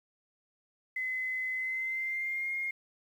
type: tone with pitch glide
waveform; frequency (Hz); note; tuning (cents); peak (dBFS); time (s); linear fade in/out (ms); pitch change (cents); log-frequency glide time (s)
sine; 2035 to 2134; C7 to C7; -49 to +34; -31; 0.96-2.71; 5; +83; 1.55-2.51
effects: 10-bit